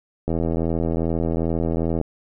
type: click train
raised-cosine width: 2 ms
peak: -10 dBFS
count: 144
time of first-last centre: 0.28-2.013 s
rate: 82.5 Hz
effects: none